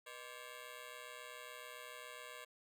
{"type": "ring-modulated tone", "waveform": "10% pulse", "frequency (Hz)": 551, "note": "C#5", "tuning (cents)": -11, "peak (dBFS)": -38, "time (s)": [0.06, 2.45], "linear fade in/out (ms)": 10, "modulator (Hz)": 63.6, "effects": []}